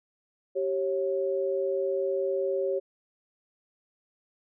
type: tone pair together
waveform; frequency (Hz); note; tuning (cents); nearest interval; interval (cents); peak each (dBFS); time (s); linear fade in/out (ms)
sine; 387.5 / 548; G4 / C#5; -20 / -20; tritone; 600; -28; 0.55-2.8; 20
effects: none